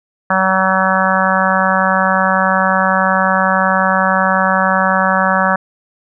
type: harmonic tone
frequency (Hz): 189.1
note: F#3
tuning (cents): +38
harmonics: 1 / 3 / 4 / 5 / 6 / 7 / 8 / 9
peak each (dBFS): -19 / -19 / -19 / -19 / -19 / -19 / -19 / -19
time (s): 0.3-5.56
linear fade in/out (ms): 5
effects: none